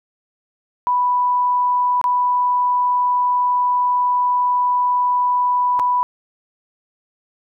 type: tone with dropouts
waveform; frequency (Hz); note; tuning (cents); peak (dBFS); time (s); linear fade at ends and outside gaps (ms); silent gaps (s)
sine; 987.8; B5; 0; -14; 0.87-6.03; 0; 2.014-2.041 / 5.792-5.797
effects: none